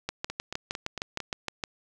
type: two click trains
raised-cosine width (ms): 0.2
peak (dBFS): -17 / -13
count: 5 / 11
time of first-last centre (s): 0.3-1.203 / 0.09-1.638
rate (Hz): 4.43 / 6.46
effects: none